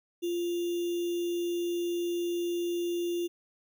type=tone with sample-and-hold; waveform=sine; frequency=347 Hz; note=F4; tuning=11 cents flat; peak=-28 dBFS; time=0.22-3.28 s; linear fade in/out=20 ms; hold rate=3150 Hz; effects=none